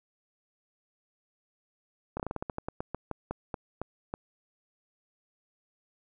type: slowing click train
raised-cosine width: 1 ms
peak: -19 dBFS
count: 17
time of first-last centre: 2.17-4.139 s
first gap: 27 ms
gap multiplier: 1.18
effects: none